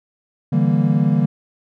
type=chord; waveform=triangle; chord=E half-diminished seventh; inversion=third; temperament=equal; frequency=146.83 / 164.81 / 196 / 233.1 Hz; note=D3 / E3 / G3 / Bb3; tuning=0 / 0 / 0 / 0 cents; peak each=-16 / -17 / -18 / -18 dBFS; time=0.52-1.26 s; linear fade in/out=10 ms; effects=none